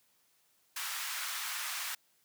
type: high-pass noise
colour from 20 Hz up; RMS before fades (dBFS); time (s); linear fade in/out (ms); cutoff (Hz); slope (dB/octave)
pink; -38; 0.76-1.95; 5; 1100; 24
effects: white hiss -71 dBFS RMS until 2.24 s + high-pass 80 Hz 12 dB/octave